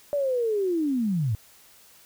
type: linear sweep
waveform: sine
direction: down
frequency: 587.3 to 98 Hz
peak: -22 dBFS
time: 0.13-1.35 s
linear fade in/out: 0 ms
effects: white hiss -54 dBFS RMS until 2.05 s